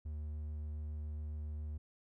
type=tone; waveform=triangle; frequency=75.6 Hz; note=D#2; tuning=49 cents flat; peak=-37 dBFS; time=0.05-1.78 s; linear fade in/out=10 ms; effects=none